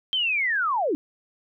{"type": "linear sweep", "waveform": "sine", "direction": "down", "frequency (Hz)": [3187, 265.8], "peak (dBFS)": -21, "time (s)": [0.13, 0.95], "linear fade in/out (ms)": 0, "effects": []}